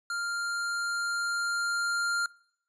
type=tone with level ramp; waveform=square; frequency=1396.9 Hz; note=F6; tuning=in tune; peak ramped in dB=-31 to -27 dBFS; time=0.1-2.26 s; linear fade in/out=2 ms; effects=noise-tail reverb RT60 0.7 s tail -24 dB re dry + resampled to 22050 Hz